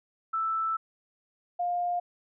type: tone pair in turn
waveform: sine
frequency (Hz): 1321 / 705.9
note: E6 / F5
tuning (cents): +3 / +18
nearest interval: major seventh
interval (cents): 1085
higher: first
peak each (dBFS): -26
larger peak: neither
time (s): 0.33-0.77 / 1.59-2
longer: first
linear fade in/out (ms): 10
effects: none